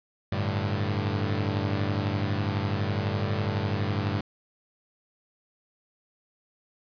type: chord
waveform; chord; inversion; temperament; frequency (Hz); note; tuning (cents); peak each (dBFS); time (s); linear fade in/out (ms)
sawtooth; G suspended second; none; equal; 98 / 110 / 146.83; G2 / A2 / D3; 0 / 0 / 0; -24 / -26 / -30; 0.32-4.21; 5
effects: resampled to 11025 Hz + 9-bit